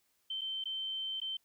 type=tone with dropouts; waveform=sine; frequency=3102 Hz; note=G7; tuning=19 cents flat; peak=-35 dBFS; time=0.3-1.37 s; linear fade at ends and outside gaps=5 ms; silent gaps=0.411-0.415 / 0.64-0.655 / 1.202-1.215 s; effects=white hiss -75 dBFS RMS until 1.44 s